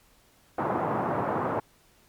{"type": "band-pass noise", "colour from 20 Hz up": "white", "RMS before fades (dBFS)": -28, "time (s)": [0.58, 1.6], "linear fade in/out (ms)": 5, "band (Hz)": [110, 1100], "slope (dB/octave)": 24, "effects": ["pink hiss -61 dBFS RMS until 2.08 s", "MP3 96 kbps"]}